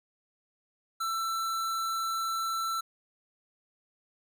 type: tone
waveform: square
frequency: 1336 Hz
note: E6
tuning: 23 cents sharp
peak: -30 dBFS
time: 1-2.81 s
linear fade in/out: 10 ms
effects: none